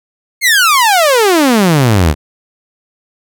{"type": "exponential sweep", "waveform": "sawtooth", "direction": "down", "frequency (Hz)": [2200, 69.3], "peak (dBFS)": -3, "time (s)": [0.41, 2.15], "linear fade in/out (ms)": 50, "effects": []}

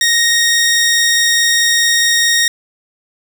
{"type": "tone", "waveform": "15% pulse", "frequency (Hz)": 1864.7, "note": "A#6", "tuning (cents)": 0, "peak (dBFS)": -4, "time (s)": [0.01, 2.48], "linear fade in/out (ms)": 2, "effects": []}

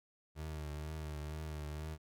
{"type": "tone with vibrato", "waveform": "30% pulse", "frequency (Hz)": 76.2, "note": "D#2", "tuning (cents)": -36, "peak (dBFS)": -38, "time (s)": [0.35, 1.98], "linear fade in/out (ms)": 50, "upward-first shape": "triangle", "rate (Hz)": 2.1, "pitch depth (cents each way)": 56, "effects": []}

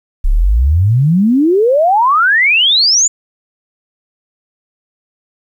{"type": "exponential sweep", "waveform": "sine", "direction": "up", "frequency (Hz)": [30.87, 7180], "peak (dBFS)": -7, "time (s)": [0.24, 3.08], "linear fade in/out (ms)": 10, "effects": ["8-bit"]}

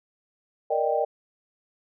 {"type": "chord", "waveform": "sine", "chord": "Eb major seventh", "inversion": "second", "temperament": "equal", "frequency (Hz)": [466.2, 587.3, 622.3, 784], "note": ["Bb4", "D5", "Eb5", "G5"], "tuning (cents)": [0, 0, 0, 0], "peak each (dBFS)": -27, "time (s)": [0.7, 1.05], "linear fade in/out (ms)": 10, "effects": []}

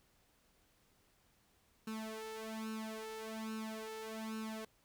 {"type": "tone with flanger", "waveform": "sawtooth", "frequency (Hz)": 220, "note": "A3", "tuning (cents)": 0, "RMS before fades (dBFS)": -44, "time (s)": [1.87, 4.65], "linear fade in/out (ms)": 5, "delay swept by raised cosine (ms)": [0.73, 2.33], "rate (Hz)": 1.2, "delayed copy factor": 0.85, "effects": ["pink hiss -72 dBFS RMS until 4.84 s"]}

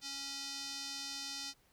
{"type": "tone with band-pass filter", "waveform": "square", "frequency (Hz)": 277.2, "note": "C#4", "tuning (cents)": 0, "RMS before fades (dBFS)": -43, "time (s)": [0.01, 1.54], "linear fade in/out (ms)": 50, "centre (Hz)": 5000, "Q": 2.7, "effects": ["pink hiss -70 dBFS RMS until 1.72 s"]}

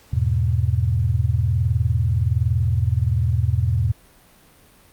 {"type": "chord", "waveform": "sine", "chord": "E major", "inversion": "none", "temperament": "equal", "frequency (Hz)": [82.41, 103.83, 123.47], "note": ["E2", "G#2", "B2"], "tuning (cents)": [0, 0, 0], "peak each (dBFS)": -21, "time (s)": [0.13, 3.92], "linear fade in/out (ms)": 5, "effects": ["pink hiss -52 dBFS RMS until 4.92 s", "Opus 48 kbps"]}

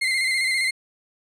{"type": "tone with vibrato", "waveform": "35% pulse", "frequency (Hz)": 2093, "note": "C7", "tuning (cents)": 0, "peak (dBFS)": -18, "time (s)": [0.01, 0.71], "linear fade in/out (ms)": 10, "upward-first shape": "square", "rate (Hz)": 15, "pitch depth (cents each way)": 36, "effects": ["low-pass 10000 Hz 12 dB/octave"]}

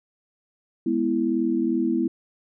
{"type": "chord", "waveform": "sine", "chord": "E major", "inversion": "first", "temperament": "equal", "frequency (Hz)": [207.7, 246.9, 329.6], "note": ["G#3", "B3", "E4"], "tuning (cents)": [0, 0, 0], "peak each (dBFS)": [-28, -24, -23], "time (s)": [0.86, 2.08], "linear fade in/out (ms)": 5, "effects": []}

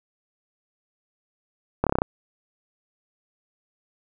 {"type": "slowing click train", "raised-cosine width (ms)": 1, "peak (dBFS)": -6, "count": 7, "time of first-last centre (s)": [1.84, 2.019], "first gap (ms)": 27, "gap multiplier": 1.04, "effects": []}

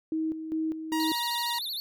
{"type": "tone with tremolo", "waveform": "sine", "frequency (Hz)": 317.7, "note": "D#4", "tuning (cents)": 36, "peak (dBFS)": -26, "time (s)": [0.12, 1.12], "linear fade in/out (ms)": 2, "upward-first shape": "square", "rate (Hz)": 2.5, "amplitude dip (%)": 60}
{"type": "tone", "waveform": "sawtooth", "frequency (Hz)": 948, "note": "A#5", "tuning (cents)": 29, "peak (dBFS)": -26, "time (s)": [0.92, 1.59], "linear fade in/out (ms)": 5}
{"type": "tone with vibrato", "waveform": "square", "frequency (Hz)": 3981, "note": "B7", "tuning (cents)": 13, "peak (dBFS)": -32, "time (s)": [1, 1.8], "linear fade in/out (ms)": 0, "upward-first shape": "sine", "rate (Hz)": 13, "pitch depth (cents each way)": 210}
{"effects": []}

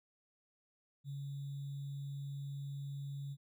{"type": "tone with sample-and-hold", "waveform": "sine", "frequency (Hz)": 140, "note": "C#3", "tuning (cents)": 18, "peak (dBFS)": -40, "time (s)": [1.04, 3.37], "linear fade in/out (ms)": 50, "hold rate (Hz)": 3675, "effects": []}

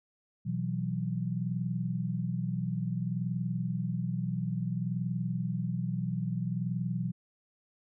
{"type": "chord", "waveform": "sine", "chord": "B suspended fourth", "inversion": "none", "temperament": "just", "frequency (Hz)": [123.47, 164.63, 185.21], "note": ["B2", "E3", "F#3"], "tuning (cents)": [0, -2, 2], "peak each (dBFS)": -34, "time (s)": [0.45, 7.12], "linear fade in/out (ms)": 20, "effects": []}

